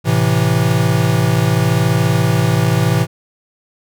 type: chord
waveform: square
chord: A minor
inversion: none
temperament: equal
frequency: 110 / 130.81 / 164.81 Hz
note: A2 / C3 / E3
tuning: 0 / 0 / 0 cents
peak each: -17 dBFS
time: 0.04-3.07 s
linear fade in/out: 50 ms
effects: none